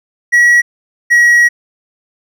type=tone pair in turn; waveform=triangle; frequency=1921 / 1910 Hz; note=B6 / A#6; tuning=-48 / +42 cents; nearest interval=unison; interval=10 cents; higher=first; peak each=-3 dBFS; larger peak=neither; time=0.32-0.62 / 1.1-1.49 s; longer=second; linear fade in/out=20 ms; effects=none